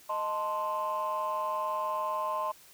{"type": "chord", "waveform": "sine", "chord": "A diminished", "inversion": "second", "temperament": "equal", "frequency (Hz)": [622.3, 880, 1046.5], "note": ["Eb5", "A5", "C6"], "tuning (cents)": [0, 0, 0], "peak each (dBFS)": [-34, -35, -30], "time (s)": [0.09, 2.52], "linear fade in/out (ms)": 10, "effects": ["tanh soft clip ceiling -24 dBFS", "white hiss -56 dBFS RMS until 2.73 s"]}